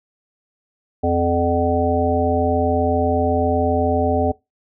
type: harmonic tone with a mistuned harmonic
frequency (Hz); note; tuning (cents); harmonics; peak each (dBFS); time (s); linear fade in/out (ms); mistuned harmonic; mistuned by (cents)
86.1; F2; -24; 1 / 3 / 5 / 7 / 9; -22 / -22 / -22 / -22 / -22; 1.03-4.32; 10; 9; -43
effects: noise-tail reverb RT60 0.2 s tail -21 dB re dry